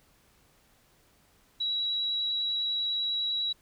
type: tone with vibrato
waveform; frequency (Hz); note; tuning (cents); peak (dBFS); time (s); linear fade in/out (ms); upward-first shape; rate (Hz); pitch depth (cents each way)
sine; 3893; B7; -26; -27; 1.6-3.53; 10; triangle; 10; 9
effects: pink hiss -64 dBFS RMS until 3.61 s